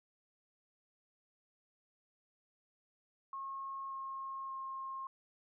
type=tone with pitch steps; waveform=sine; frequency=1084 / 1076.5 / 1069.1 Hz; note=C#6 / C6 / C6; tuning=-39 / +49 / +37 cents; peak=-40 dBFS; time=3.33-5.07 s; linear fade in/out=2 ms; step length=580 ms; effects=none